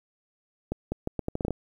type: accelerating click train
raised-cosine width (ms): 2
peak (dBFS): -15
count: 10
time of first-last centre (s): 0.72-1.507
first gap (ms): 200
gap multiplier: 0.77
effects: 9-bit